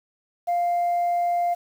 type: tone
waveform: sine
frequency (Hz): 698.5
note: F5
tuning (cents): 0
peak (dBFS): -18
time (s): 0.47-1.55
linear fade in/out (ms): 20
effects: tanh soft clip ceiling -18 dBFS + 8-bit